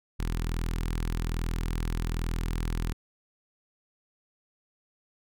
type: tone with notch filter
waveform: sawtooth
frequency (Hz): 41.2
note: E1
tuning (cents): 0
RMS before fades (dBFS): -30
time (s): 0.19-2.93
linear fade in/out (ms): 10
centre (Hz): 610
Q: 1.1
effects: none